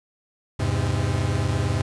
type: chord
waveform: 45% pulse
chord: E augmented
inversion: none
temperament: equal with one note detuned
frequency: 82.41 / 102.1 / 130.81 Hz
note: E2 / G#2 / B#2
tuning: 0 / -29 / 0 cents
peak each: -27 / -24 / -26 dBFS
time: 0.59-1.82 s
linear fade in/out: 10 ms
effects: resampled to 22050 Hz + 9-bit